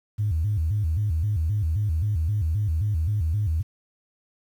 sine tone with vibrato, 91.4 Hz, F#2, 21 cents flat, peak -20 dBFS, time 0.18-3.63 s, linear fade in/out 20 ms, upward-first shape square, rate 3.8 Hz, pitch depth 240 cents each way, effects tanh soft clip ceiling -16 dBFS + 9-bit

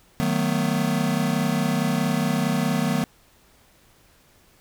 square chord, B dominant seventh, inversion first, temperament just, 154.34 / 185.21 / 222.2 / 246.9 Hz, D#3 / F#3 / A3 / B3, -14 / +2 / +17 / 0 cents, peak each -27 dBFS, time 0.2-3.04 s, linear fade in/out 0 ms, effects pink hiss -57 dBFS RMS until 4.6 s

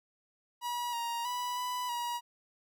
45% pulse tone with pitch steps, 966 / 938 / 984 / 992 / 958 Hz, B5 / A#5 / B5 / B5 / A#5, -39 / +11 / -7 / +7 / +47 cents, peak -33 dBFS, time 0.61-2.21 s, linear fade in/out 50 ms, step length 320 ms, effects none

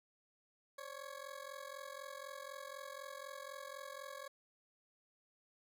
20% pulse ring-modulated tone, 554.4 Hz, C#5, in tune, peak -39 dBFS, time 0.78-4.28 s, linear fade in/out 2 ms, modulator 22 Hz, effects none

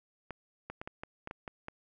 clicks, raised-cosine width 0.5 ms, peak -25 dBFS, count 9, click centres 0.307 / 0.7 / 0.815 / 0.875 / 1.035 / 1.274 / 1.311 / 1.478 / 1.684 s, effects none

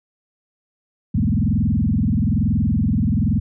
sine tone with frequency modulation, 155.56 Hz, D#3, in tune, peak -15 dBFS, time 1.14-3.4 s, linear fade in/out 10 ms, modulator 21.1 Hz, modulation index 4.1, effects none

